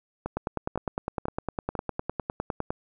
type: two click trains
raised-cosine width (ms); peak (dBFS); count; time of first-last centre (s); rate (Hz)
1; -14 / -16; 24 / 4; 0.37-2.705 / 0.26-1.753; 9.85 / 2.01
effects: none